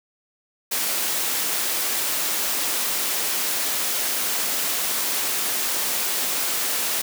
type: high-pass noise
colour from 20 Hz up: white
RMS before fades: -24 dBFS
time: 0.71-7.02 s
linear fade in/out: 10 ms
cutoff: 230 Hz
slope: 12 dB/octave
effects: none